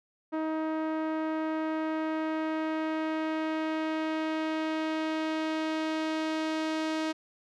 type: tone with low-pass filter sweep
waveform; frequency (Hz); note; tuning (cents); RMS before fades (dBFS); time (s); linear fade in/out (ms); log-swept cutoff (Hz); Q
sawtooth; 315.5; D#4; +24; -31; 0.32-7.13; 20; 1300 to 5100; 0.85
effects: none